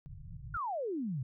white low-pass noise, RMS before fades -46 dBFS, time 0.06-0.57 s, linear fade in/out 0 ms, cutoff 160 Hz, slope 96 dB/octave
sine exponential sweep, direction down, 1460 to 118.3 Hz, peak -33 dBFS, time 0.54-1.23 s, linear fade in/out 5 ms
effects none

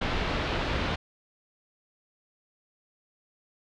pink low-pass noise, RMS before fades -29 dBFS, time 0.01-0.96 s, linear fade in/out 10 ms, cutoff 3900 Hz, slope 24 dB/octave, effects none

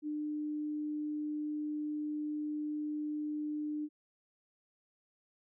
sine tone, 300.4 Hz, D4, 39 cents sharp, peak -34 dBFS, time 0.02-3.89 s, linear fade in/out 50 ms, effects none

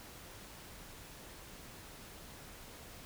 silence, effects pink hiss -52 dBFS RMS until 3.05 s

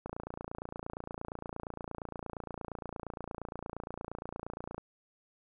click train, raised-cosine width 1 ms, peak -25 dBFS, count 136, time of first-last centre 0.06-4.78 s, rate 28.6 Hz, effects none

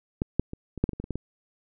clicks, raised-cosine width 3 ms, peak -12 / -8 / -22 / -23 / -8 / -15 / -23 / -20 / -24 / -17 / -18 dBFS, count 11, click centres 0.219 / 0.396 / 0.534 / 0.777 / 0.84 / 0.892 / 0.933 / 1 / 1.041 / 1.107 / 1.156 s, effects none

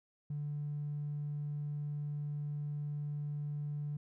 triangle tone with tanh clipping, 146.83 Hz, D3, in tune, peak -35 dBFS, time 0.3-3.97 s, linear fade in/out 5 ms, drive 1 dB, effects none

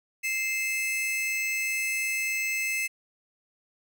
45% pulse tone pair together, 2093 / 2616 Hz, C7 / E7, 0 / -14 cents, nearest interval major third, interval 386 cents, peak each -30 / -29 dBFS, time 0.23-2.88 s, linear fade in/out 20 ms, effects none

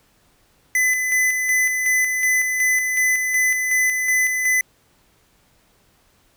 square tone with tremolo, 2013 Hz, B6, 33 cents sharp, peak -16 dBFS, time 0.75-4.61 s, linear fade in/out 2 ms, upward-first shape square, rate 2.7 Hz, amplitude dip 40%, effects pink hiss -59 dBFS RMS until 6.36 s

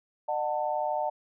sine tone cluster, 605 / 738 / 890 Hz, D#5 / F#5 / A5, -49 / -5 / +20 cents, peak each -31 dBFS, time 0.28-1.1 s, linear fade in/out 10 ms, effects none

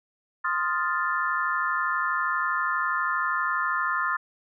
sine chord, F dominant seventh, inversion second, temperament equal, 1046.5 / 1244.5 / 1396.9 / 1760 Hz, C6 / Eb6 / F6 / A6, 0 / 0 / 0 / 0 cents, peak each -29 dBFS, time 0.44-4.17 s, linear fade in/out 10 ms, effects none

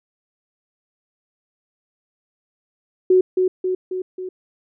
sine tone with echo, 370 Hz, F#4, in tune, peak -10 dBFS, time 3.1-3.21 s, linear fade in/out 5 ms, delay 270 ms, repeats 4, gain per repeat -4 dB, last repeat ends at 4.29 s, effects none

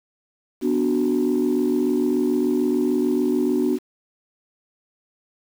sine chord, B minor, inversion none, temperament equal, 246.9 / 293.7 / 370 Hz, B3 / D4 / F#4, 0 / 0 / 0 cents, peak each -21 dBFS, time 0.61-3.79 s, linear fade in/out 50 ms, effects tanh soft clip ceiling -12 dBFS + 7-bit

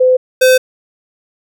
sine / square tone pair in turn, 510 / 513.5 Hz, C5 / C5, -44 / -33 cents, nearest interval unison, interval 11 cents, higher second, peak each -6 dBFS, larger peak neither, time 0-0.17 / 0.41-0.58 s, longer neither, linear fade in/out 10 ms, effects none

